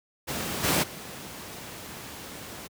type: noise with level steps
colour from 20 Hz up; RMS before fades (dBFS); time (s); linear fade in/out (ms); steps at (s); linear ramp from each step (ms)
pink; -31 / -23 / -40; 0.27-2.68; 20; 0.63 / 0.82; 20
effects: high-pass 100 Hz 12 dB/octave